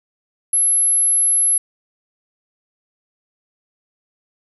sine tone, 11100 Hz, F9, 12 cents flat, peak -11 dBFS, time 0.53-1.58 s, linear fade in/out 5 ms, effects tanh soft clip ceiling -10 dBFS

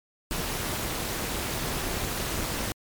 pink noise with amplitude modulation, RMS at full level -27 dBFS, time 0.31-2.72 s, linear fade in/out 0 ms, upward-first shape sine, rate 290 Hz, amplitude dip 75%, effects MP3 96 kbps

